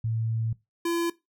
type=tone pair in turn; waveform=sine / square; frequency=112.7 / 339.3 Hz; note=A2 / F4; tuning=+42 / -50 cents; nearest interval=octave + perfect fifth; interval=1908 cents; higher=second; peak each=-25 dBFS; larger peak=neither; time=0.04-0.53 / 0.85-1.1 s; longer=first; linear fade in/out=5 ms; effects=noise-tail reverb RT60 0.2 s tail -19 dB re dry